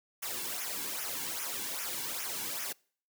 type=noise with flanger; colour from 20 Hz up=white; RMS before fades=-37 dBFS; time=0.22-2.73 s; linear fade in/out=10 ms; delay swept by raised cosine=0.23 to 1.63 ms; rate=2.5 Hz; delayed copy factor=-0.75; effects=noise-tail reverb RT60 0.5 s tail -26 dB re dry